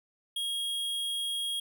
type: tone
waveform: square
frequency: 3276 Hz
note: G#7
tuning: 24 cents flat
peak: -31 dBFS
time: 0.36-1.6 s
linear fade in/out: 5 ms
effects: none